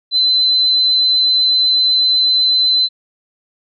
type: tone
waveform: sine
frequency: 4046 Hz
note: B7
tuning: 41 cents sharp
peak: -10 dBFS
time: 0.11-2.89 s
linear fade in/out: 50 ms
effects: none